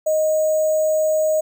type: tone with sample-and-hold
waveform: sine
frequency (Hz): 622.3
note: D#5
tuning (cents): 0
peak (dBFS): -15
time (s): 0.06-1.41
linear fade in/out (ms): 10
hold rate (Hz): 7350
effects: none